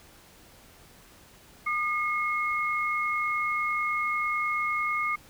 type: tone pair together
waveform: sine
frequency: 1213.9 / 2163 Hz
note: D#6 / C#7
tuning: -43 / -43 cents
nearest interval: minor seventh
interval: 1000 cents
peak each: -28 dBFS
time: 1.66-5.16 s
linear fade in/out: 10 ms
effects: pink hiss -54 dBFS RMS until 5.29 s